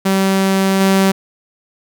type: tone with level steps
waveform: sawtooth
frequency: 192.8 Hz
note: G3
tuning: 28 cents flat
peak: -8 / -6 dBFS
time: 0.05-1.12 s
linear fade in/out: 10 ms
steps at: 0.8 s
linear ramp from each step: 10 ms
effects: none